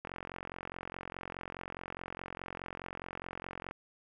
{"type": "click train", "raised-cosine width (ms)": 0.5, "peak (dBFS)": -25, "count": 165, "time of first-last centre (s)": [0.05, 3.711], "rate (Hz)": 44.8, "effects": []}